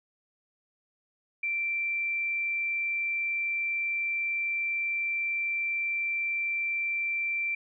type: tone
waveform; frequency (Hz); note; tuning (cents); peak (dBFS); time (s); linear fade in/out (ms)
sine; 2349; D7; 0; -27; 1.43-7.55; 5
effects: none